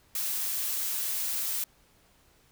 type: noise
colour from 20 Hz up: blue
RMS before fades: -31 dBFS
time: 0.15-1.64 s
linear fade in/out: 2 ms
effects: pink hiss -63 dBFS RMS until 2.51 s